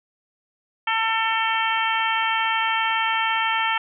harmonic tone, 447.8 Hz, A4, 30 cents sharp, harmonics 2 / 3 / 4 / 5 / 6 / 7, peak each -24 / -26 / -27 / -28 / -29 / -29 dBFS, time 0.87-3.78 s, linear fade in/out 5 ms, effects none

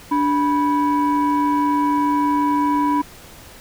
sine tone pair together, 292 / 982 Hz, D4 / B5, -10 / -10 cents, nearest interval octave + major sixth, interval 2100 cents, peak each -16 / -16 dBFS, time 0.11-3.02 s, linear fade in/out 10 ms, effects tanh soft clip ceiling -12 dBFS + pink hiss -42 dBFS RMS until 3.6 s

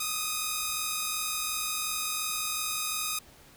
5% pulse tone pair together, 1235.2 / 1278 Hz, D#6 / D#6, -13 / +46 cents, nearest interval minor second, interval 59 cents, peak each -19 / -23 dBFS, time 0-3.19 s, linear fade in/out 5 ms, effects pink hiss -55 dBFS RMS until 3.56 s

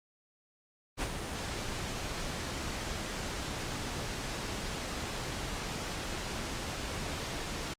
pink noise with ADSR envelope, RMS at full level -31 dBFS, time 0.97-7.74 s, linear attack 45 ms, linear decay 63 ms, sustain -6 dB, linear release 11 ms, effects low-pass 8000 Hz 12 dB/octave + Opus 32 kbps

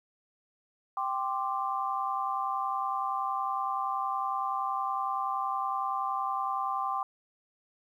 sine chord, G suspended fourth, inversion none, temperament just, 784 / 1045.3 / 1176 Hz, G5 / C6 / D6, 0 / -2 / +2 cents, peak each -33 dBFS, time 0.97-7.03 s, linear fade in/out 2 ms, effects 11-bit

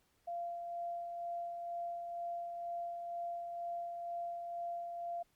sine tone with tremolo, 690 Hz, F5, 21 cents flat, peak -37 dBFS, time 0.27-5.23 s, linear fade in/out 10 ms, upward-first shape sine, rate 2.1 Hz, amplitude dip 35%, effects pink hiss -75 dBFS RMS until 5.35 s + Opus 48 kbps

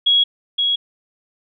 sine tone pair in turn, 3322 / 3322 Hz, G#7 / G#7, 0 / 0 cents, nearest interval unison, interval 0 cents, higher neither, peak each -11 / -15 dBFS, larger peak first, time 0.06-0.24 / 0.58-0.76 s, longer neither, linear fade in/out 10 ms, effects none

